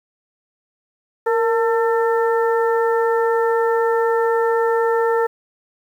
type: harmonic tone with a mistuned harmonic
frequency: 448 Hz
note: A4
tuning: 31 cents sharp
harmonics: 1 / 2 / 3 / 4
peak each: -16 / -22 / -26 / -28 dBFS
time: 1.26-5.27 s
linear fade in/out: 10 ms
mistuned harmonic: 1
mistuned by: +56 cents
effects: 8-bit